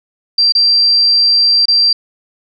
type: tone with dropouts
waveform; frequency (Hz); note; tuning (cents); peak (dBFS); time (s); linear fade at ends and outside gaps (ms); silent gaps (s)
sine; 4713; D8; +5; -7; 0.38-1.93; 5; 0.523-0.55 / 1.656-1.682
effects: none